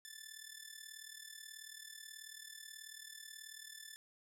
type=tone with amplitude modulation; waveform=10% pulse; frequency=1754 Hz; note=A6; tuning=6 cents flat; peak=-38 dBFS; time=0.05-3.96 s; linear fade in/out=0 ms; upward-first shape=sine; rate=38.4 Hz; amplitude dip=75%; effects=none